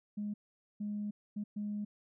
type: tone bursts at uneven times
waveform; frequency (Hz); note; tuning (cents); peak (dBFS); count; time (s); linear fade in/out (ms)
sine; 207.7; G#3; 0; -34; 4; 0.17-0.34 / 0.8-1.11 / 1.36-1.44 / 1.56-1.85; 10
effects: tanh soft clip ceiling -30 dBFS